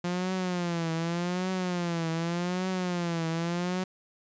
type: tone with vibrato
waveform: sawtooth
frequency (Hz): 174.61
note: F3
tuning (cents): 0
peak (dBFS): -24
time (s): 0.04-3.84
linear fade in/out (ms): 5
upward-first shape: triangle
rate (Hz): 0.85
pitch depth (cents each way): 130
effects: resampled to 16000 Hz